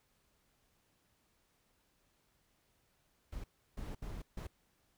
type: noise bursts at uneven times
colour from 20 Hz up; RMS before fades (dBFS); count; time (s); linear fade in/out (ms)
brown; -43; 4; 3.32-3.44 / 3.77-3.95 / 4.02-4.22 / 4.37-4.47; 5
effects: pink hiss -75 dBFS RMS until 4.97 s